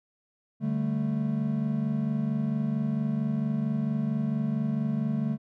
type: chord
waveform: triangle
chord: D suspended fourth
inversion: none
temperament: just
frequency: 146.83 / 195.78 / 220.2 Hz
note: D3 / G3 / A3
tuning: 0 / -2 / +2 cents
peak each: -28 / -31 / -26 dBFS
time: 0.6-5.38 s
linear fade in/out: 50 ms
effects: none